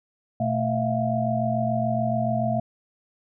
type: tone cluster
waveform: sine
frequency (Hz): 121.9 / 222.2 / 653 / 700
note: B2 / A3 / E5 / F5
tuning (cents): -22 / +17 / -17 / +4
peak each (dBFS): -27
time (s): 0.4-2.6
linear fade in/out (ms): 5
effects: none